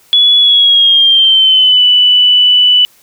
sine tone with pitch glide, 3400 to 2977 Hz, G#7 to F#7, +40 to +10 cents, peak -4 dBFS, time 0.13-2.85 s, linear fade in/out 0 ms, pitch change -230 cents, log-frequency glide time 0.39-1.83 s, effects white hiss -47 dBFS RMS until 3.02 s

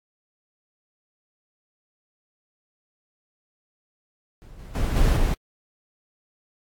brown noise with level steps, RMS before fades -44 / -39 / -23 / -18 / -21 dBFS, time 4.42-5.34 s, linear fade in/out 0 ms, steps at 4.59 / 4.75 / 4.96 / 5.17 s, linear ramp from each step 2 ms, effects AAC 64 kbps

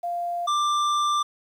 sine / square tone pair in turn, 696 / 1182.8 Hz, F5 / D6, -6 / +12 cents, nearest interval major sixth, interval 918 cents, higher second, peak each -25 / -21 dBFS, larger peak second, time 0.03-0.47 / 0.47-1.23 s, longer second, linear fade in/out 10 ms, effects low-pass 6000 Hz 12 dB/octave + 9-bit

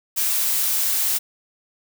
blue noise, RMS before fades -21 dBFS, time 0.16-1.19 s, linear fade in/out 20 ms, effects none

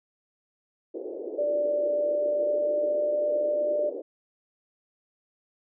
white band-pass noise, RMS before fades -36 dBFS, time 0.94-4.02 s, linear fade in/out 10 ms, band 320 to 540 Hz, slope 48 dB/octave
sine tone with pitch glide, 587.3 to 594.8 Hz, D5 to D5, 0 to +22 cents, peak -23 dBFS, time 1.38-3.9 s, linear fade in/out 10 ms, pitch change +22 cents, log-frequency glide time 1.58-3.16 s
effects none

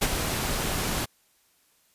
pink noise with ADSR envelope, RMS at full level -21 dBFS, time 0.01-1.06 s, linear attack 18 ms, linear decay 39 ms, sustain -7 dB, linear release 20 ms, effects white hiss -65 dBFS RMS until 1.94 s + resampled to 32000 Hz

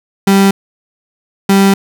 35% pulse tone pair in turn, 196 / 196 Hz, G3 / G3, 0 / 0 cents, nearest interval unison, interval 0 cents, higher neither, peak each -4 dBFS, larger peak neither, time 0.27-0.51 / 1.49-1.74 s, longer second, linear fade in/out 5 ms, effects none

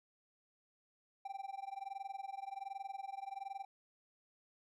triangle tone with amplitude modulation, 784 Hz, G5, in tune, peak -37 dBFS, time 1.25-3.65 s, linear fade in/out 5 ms, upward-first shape sine, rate 21.3 Hz, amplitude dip 95%, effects none

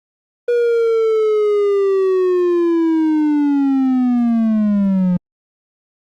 triangle linear sweep, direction down, 482.9 to 176.2 Hz, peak -10 dBFS, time 0.48-5.17 s, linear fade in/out 5 ms, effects Opus 24 kbps

